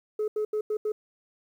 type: tone bursts at uneven times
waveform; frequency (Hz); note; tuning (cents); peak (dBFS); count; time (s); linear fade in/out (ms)
sine; 426.4; G#4; +46; -23; 5; 0.19-0.28 / 0.36-0.45 / 0.53-0.61 / 0.7-0.77 / 0.85-0.92; 5
effects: tanh soft clip ceiling -23 dBFS + 10-bit